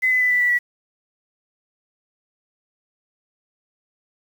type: tone with pitch steps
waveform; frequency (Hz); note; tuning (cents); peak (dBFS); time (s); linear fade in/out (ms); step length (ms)
sine; 2030 / 2012 / 1995.1 / 1977.9 / 1960.9 / 1943.9; B6 / B6 / B6 / B6 / B6 / B6; +47 / +32 / +17 / +2 / -13 / -28; -15; 0.02-0.59; 20; 95
effects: 7-bit